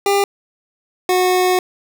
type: tone pair in turn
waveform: 25% pulse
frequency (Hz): 400 / 366.1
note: G4 / F#4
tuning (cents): +35 / -18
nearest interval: major second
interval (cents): 153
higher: first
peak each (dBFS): -9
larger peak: neither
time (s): 0.06-0.24 / 1.09-1.59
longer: second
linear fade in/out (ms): 2
effects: none